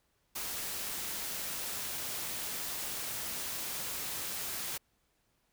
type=noise; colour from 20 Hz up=white; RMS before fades=-38 dBFS; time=0.35-4.78 s; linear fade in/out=10 ms; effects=pink hiss -75 dBFS RMS until 5.52 s